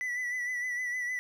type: tone with vibrato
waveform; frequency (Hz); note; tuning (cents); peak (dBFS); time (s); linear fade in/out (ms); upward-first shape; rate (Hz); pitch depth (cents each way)
triangle; 1975.5; B6; 0; -29; 0.01-1.19; 0; sine; 6.5; 36
effects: none